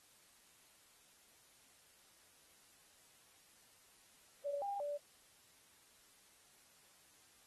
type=tone with pitch steps; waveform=sine; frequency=570 / 803 / 581 Hz; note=C#5 / G5 / D5; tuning=+48 / +41 / -19 cents; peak=-38 dBFS; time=4.44-4.98 s; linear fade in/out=20 ms; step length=180 ms; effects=white hiss -67 dBFS RMS until 7.46 s + AAC 32 kbps